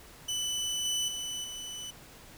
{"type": "tone with level steps", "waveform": "25% pulse", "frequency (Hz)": 2988, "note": "F#7", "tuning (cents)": 16, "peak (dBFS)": [-27, -25, -31, -35], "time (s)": [0.28, 1.91], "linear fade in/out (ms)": 10, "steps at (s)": [0.85, 1.08, 1.44], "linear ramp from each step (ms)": 2, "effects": ["pink hiss -52 dBFS RMS until 2.37 s"]}